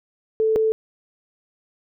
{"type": "tone pair in turn", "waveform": "sine", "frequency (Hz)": [440, 440], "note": ["A4", "A4"], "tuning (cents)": [0, 0], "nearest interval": "unison", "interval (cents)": 0, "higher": "neither", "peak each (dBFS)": -16, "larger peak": "neither", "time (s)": [[0.4, 0.56], [0.56, 0.72]], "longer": "neither", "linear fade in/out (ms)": 0, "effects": []}